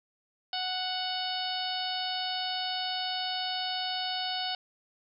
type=harmonic tone with a mistuned harmonic; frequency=740 Hz; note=F#5; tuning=in tune; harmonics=1 / 2 / 3 / 4 / 5 / 6 / 7; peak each=-35 / -41 / -46 / -36 / -38 / -37 / -42 dBFS; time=0.53-4.55 s; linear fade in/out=2 ms; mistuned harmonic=7; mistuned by=-25 cents; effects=none